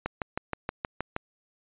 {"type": "click train", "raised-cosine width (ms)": 0.5, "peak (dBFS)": -14, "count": 8, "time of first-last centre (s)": [0.06, 1.164], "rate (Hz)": 6.34, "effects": ["resampled to 8000 Hz"]}